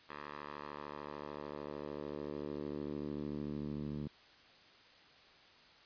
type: tone with band-pass filter sweep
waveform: 10% pulse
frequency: 73.42 Hz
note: D2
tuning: in tune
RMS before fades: -43 dBFS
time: 0.09-4.08 s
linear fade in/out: 5 ms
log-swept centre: 1400 to 180 Hz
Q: 1.3
effects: white hiss -61 dBFS RMS until 5.85 s + resampled to 11025 Hz